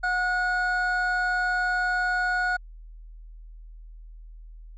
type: tone pair together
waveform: triangle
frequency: 728.3 / 1454 Hz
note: F#5 / F#6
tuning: -28 / -31 cents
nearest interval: octave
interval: 1197 cents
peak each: -26 / -22 dBFS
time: 0.03-2.57 s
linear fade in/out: 10 ms
effects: added 40 Hz sine -41 dBFS peak until 4.77 s + resampled to 16000 Hz